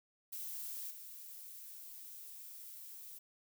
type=noise with level steps; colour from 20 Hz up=violet; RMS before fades=-44 / -51 dBFS; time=0.32-3.19 s; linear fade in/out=10 ms; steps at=0.9 s; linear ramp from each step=10 ms; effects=none